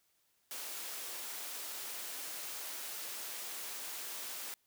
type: high-pass noise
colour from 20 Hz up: white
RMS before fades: -43 dBFS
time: 0.51-4.54 s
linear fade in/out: 0 ms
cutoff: 340 Hz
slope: 12 dB/octave
effects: white hiss -75 dBFS RMS until 4.66 s